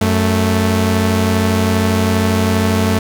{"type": "tone pair together", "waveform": "sawtooth", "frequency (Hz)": [92.5, 220], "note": ["F#2", "A3"], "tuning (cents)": [0, 0], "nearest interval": "octave + minor third", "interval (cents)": 1500, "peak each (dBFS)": -11, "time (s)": [0.01, 2.99], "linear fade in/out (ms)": 5, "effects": []}